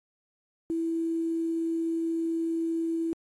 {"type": "tone with quantisation", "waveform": "sine", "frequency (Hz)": 329.6, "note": "E4", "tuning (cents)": 0, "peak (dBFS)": -26, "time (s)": [0.7, 3.13], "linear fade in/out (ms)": 0, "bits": 9, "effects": ["AAC 32 kbps"]}